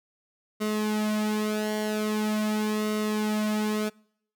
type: tone with flanger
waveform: sawtooth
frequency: 213.3 Hz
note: G#3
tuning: 46 cents sharp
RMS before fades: -27 dBFS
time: 0.6-3.9 s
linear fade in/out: 20 ms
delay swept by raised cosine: 1.2 to 3.9 ms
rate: 0.43 Hz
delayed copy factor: -0.7
effects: noise-tail reverb RT60 0.7 s tail -26 dB re dry